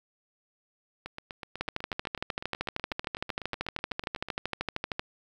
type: two click trains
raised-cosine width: 0.3 ms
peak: -14 / -22 dBFS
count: 45 / 27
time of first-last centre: 1.61-4.995 / 1.06-4.286 s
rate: 13 / 8.06 Hz
effects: 9-bit